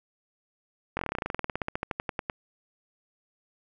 slowing click train, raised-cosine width 0.5 ms, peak -14 dBFS, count 26, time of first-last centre 0.97-2.298 s, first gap 21 ms, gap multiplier 1.07, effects none

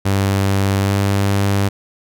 sawtooth tone with pitch glide, 98 to 99.48 Hz, G2 to G2, 0 to +26 cents, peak -10 dBFS, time 0.05-1.69 s, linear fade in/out 10 ms, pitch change +26 cents, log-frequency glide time 0.82-0.93 s, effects none

